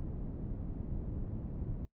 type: low-pass noise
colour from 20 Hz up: pink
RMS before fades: -39 dBFS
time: 0-1.85 s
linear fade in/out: 0 ms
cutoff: 250 Hz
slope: 12 dB/octave
effects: noise-tail reverb RT60 0.1 s tail -18 dB re dry